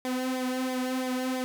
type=tone with flanger; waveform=sawtooth; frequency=256 Hz; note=C4; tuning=38 cents flat; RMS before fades=-30 dBFS; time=0.05-1.44 s; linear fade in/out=0 ms; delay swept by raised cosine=0.7 to 3.1 ms; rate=3 Hz; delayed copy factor=-0.7; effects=none